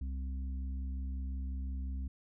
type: harmonic tone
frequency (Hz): 65.6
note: C2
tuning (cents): +5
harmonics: 1 / 3 / 4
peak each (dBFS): -35 / -50 / -51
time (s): 0.01-2.08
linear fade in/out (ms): 5
effects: none